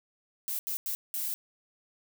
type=noise bursts at uneven times; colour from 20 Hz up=violet; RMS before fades=-33 dBFS; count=4; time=0.48-0.59 / 0.67-0.77 / 0.86-0.95 / 1.14-1.34 s; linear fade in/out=0 ms; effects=none